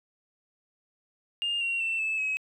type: tone with pitch steps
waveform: sine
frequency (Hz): 2816 / 2749 / 2683 / 2618 / 2556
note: F7 / F7 / E7 / E7 / D#7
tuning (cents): +14 / -28 / +30 / -13 / +46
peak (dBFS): -25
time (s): 1.42-2.37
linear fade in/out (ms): 0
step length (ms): 190
effects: tanh soft clip ceiling -23 dBFS + 11-bit